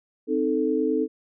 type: chord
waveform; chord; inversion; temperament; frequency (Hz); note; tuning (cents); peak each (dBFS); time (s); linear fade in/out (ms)
sine; A diminished; first; equal; 261.6 / 311.1 / 440; C4 / Eb4 / A4; 0 / 0 / 0; -26 / -25 / -24; 0.27-1.08; 50
effects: none